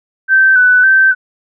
sine tone with vibrato, 1523 Hz, F#6, 50 cents sharp, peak -5 dBFS, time 0.28-1.15 s, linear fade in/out 50 ms, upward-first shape square, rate 1.8 Hz, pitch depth 33 cents each way, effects none

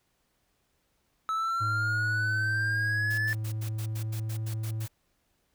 triangle exponential sweep, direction up, 1300 to 1760 Hz, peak -25 dBFS, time 1.29-3.33 s, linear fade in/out 0 ms
triangle tone with pitch glide, 107.5 to 110.08 Hz, A2 to A2, -40 to +1 cents, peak -28 dBFS, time 1.6-4.87 s, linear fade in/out 20 ms, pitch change +41 cents, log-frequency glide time 2.1-4.39 s
white noise bursts, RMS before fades -44 dBFS, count 11, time 3.1-4.882 s, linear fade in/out 10 ms, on 82 ms, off 88 ms
effects pink hiss -73 dBFS RMS until 5.54 s

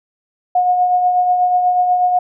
sine tone with tremolo, 723 Hz, F#5, 40 cents flat, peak -9 dBFS, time 0.55-2.19 s, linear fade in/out 5 ms, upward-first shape triangle, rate 8.2 Hz, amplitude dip 45%, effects none

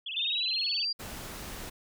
sine tone with vibrato, 2972 Hz, F#7, 7 cents sharp, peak -34 dBFS, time 0.06-0.85 s, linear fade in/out 5 ms, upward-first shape sine, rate 19 Hz, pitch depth 250 cents each way
sine linear sweep, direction up, 3520 to 4800 Hz, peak -28 dBFS, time 0.16-0.93 s, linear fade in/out 10 ms
pink noise, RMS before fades -41 dBFS, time 0.99-1.7 s, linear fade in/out 10 ms
effects none

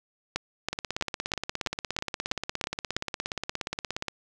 two click trains, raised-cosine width 0.2 ms, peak -10 / -13 dBFS, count 9 / 58, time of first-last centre 0.36-2.966 / 0.73-4.083 s, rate 3.07 / 17 Hz, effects none

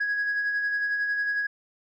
sine tone with tremolo, 1661 Hz, G#6, in tune, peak -21 dBFS, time 0-1.47 s, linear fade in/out 10 ms, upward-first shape sine, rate 11 Hz, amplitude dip 40%, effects tanh soft clip ceiling -21 dBFS

